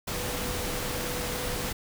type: tone in noise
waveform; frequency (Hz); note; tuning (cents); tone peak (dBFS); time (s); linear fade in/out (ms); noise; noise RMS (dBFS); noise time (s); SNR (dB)
sine; 493.9; B4; 0; -38; 0.13-1.69; 10; pink; -32; 0.07-1.73; -9
effects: none